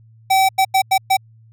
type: tone bursts at uneven times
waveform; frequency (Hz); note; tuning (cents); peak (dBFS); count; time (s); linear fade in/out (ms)
square; 767; G5; -38; -12; 5; 0.3-0.49 / 0.58-0.65 / 0.74-0.82 / 0.91-0.98 / 1.1-1.17; 10
effects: added 112 Hz sine -45 dBFS peak until 1.52 s